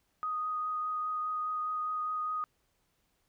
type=tone with vibrato; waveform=sine; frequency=1244.5 Hz; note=D#6; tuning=in tune; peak=-31 dBFS; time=0.23-2.44 s; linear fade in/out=0 ms; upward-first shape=triangle; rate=4.9 Hz; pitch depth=12 cents each way; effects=pink hiss -75 dBFS RMS until 3.28 s